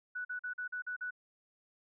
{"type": "tone bursts", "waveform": "sine", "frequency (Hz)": 1480, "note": "F#6", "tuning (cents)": 0, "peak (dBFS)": -36, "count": 7, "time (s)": [0.15, 1.108], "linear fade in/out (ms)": 10, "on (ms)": 100, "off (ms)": 43, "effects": []}